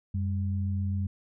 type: tone pair together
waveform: sine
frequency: 92.5 / 200.1 Hz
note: F#2 / G3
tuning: 0 / +36 cents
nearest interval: octave + minor second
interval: 1336 cents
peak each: -27 / -34 dBFS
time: 0.14-1.07 s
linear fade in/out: 5 ms
effects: none